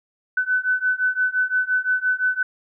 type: beating tone pair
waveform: sine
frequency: 1503 / 1508.8 Hz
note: F#6 / F#6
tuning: +27 / +33 cents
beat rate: 5.8 Hz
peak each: -22 / -21 dBFS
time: 0.37-2.43 s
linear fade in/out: 5 ms
effects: none